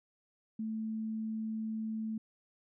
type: tone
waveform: sine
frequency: 220 Hz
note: A3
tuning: in tune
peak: -34 dBFS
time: 0.59-2.18 s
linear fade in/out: 5 ms
effects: none